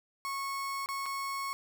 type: tone with dropouts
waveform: 35% pulse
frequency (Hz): 1100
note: C#6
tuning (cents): -14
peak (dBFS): -32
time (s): 0.25-1.53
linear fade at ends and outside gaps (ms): 0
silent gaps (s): 0.86-0.888 / 1.058-1.062
effects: none